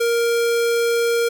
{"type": "tone", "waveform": "square", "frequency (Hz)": 467.8, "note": "A#4", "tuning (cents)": 6, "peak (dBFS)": -17, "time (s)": [0, 1.29], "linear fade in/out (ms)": 10, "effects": []}